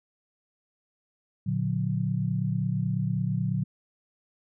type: chord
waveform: sine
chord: Bb augmented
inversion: none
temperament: just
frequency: 116.54 / 145.68 / 182.1 Hz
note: Bb2 / D3 / F#3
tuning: 0 / -14 / -27 cents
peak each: -29 dBFS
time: 1.46-3.64 s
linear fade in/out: 10 ms
effects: none